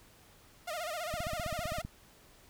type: tone with vibrato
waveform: sawtooth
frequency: 658 Hz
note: E5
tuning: 3 cents flat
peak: -32 dBFS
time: 0.67-1.82 s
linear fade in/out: 10 ms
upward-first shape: sine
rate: 15 Hz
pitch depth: 150 cents each way
type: click train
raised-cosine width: 5 ms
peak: -27 dBFS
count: 12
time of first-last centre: 1.14-1.85 s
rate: 15.5 Hz
effects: pink hiss -60 dBFS RMS until 2.49 s